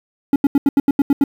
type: tone bursts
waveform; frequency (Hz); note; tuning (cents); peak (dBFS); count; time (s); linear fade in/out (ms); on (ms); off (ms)
triangle; 280; C#4; +18; -7; 9; 0.33-1.239; 2; 29; 81
effects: 7-bit